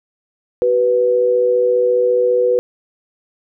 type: tone pair together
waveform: sine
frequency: 378 / 492.7 Hz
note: F#4 / B4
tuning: +37 / -4 cents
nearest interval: perfect fourth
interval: 459 cents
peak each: -19 / -12 dBFS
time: 0.62-2.59 s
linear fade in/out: 0 ms
effects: none